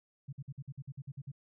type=tone bursts; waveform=sine; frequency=137.3 Hz; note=C#3; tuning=16 cents flat; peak=-39 dBFS; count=11; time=0.28-1.318 s; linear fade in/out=10 ms; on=48 ms; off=51 ms; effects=none